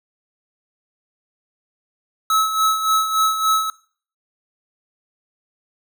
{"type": "tone with tremolo", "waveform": "square", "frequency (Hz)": 1295, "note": "E6", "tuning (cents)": -31, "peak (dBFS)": -14, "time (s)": [2.3, 3.7], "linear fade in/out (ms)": 2, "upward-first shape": "sine", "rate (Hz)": 3.5, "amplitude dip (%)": 60, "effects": ["noise-tail reverb RT60 0.5 s tail -22 dB re dry"]}